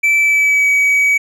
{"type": "tone with pitch glide", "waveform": "triangle", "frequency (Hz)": [2323, 2271], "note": ["D7", "C#7"], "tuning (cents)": [-20, 41], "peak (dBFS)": -8, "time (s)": [0.03, 1.18], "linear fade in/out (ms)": 10, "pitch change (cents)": -39, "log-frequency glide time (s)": [0.18, 0.69], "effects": []}